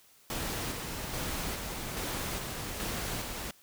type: noise with tremolo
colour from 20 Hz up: pink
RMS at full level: -35 dBFS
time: 0.3-3.51 s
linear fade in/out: 2 ms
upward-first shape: square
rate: 1.2 Hz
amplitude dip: 30%
effects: white hiss -61 dBFS RMS until 3.62 s